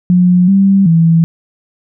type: tone with pitch steps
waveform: sine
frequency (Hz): 179.5 / 195.4 / 164.9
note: F3 / G3 / E3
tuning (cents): +48 / -5 / +1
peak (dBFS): -5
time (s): 0.1-1.24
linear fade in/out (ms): 0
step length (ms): 380
effects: none